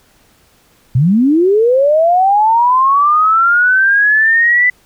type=linear sweep; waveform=sine; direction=up; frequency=114.5 to 2000 Hz; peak=-7 dBFS; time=0.95-4.7 s; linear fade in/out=5 ms; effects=pink hiss -51 dBFS RMS until 4.85 s